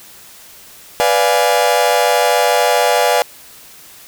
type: chord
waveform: 40% pulse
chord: B diminished seventh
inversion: none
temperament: equal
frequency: 493.9 / 587.3 / 698.5 / 830.6 Hz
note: B4 / D5 / F5 / Ab5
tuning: 0 / 0 / 0 / 0 cents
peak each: -16 dBFS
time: 1-3.22 s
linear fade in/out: 0 ms
effects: white hiss -40 dBFS RMS until 4.07 s